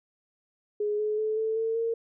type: tone with pitch steps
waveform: sine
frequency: 417.6 / 425.4 / 433.3 / 441.4 / 449.6 / 458 Hz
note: G#4 / G#4 / A4 / A4 / A4 / A#4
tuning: +10 / +42 / -27 / +5 / +37 / -31 cents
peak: -25 dBFS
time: 0.8-1.94 s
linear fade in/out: 5 ms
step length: 190 ms
effects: none